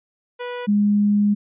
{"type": "tone pair in turn", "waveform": ["sawtooth", "sine"], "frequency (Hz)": [489.8, 205.9], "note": ["B4", "G#3"], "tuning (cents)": [-14, -15], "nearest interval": "octave + minor third", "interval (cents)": 1501, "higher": "first", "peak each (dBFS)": [-23, -14], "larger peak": "second", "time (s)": [[0.39, 0.67], [0.67, 1.35]], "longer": "second", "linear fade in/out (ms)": 20, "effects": ["resampled to 8000 Hz"]}